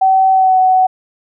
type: tone with pitch glide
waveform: sine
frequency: 763 to 747.7 Hz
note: G5 to F#5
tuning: -47 to +18 cents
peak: -7 dBFS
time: 0.01-0.87 s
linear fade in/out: 10 ms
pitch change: -35 cents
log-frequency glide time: 0.32-0.57 s
effects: none